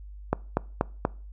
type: click train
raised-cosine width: 1 ms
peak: -8 dBFS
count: 4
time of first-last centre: 0.33-1.051 s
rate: 4.16 Hz
effects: noise-tail reverb RT60 0.4 s tail -23 dB re dry + added 50 Hz sine -40 dBFS peak until 1.32 s